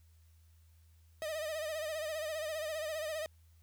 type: tone with vibrato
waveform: 45% pulse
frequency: 622.3 Hz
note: D#5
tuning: in tune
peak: -36 dBFS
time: 1.22-3.26 s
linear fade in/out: 0 ms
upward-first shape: sine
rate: 15 Hz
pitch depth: 71 cents each way
effects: added 81 Hz sine -60 dBFS peak until 3.62 s + white hiss -74 dBFS RMS until 3.62 s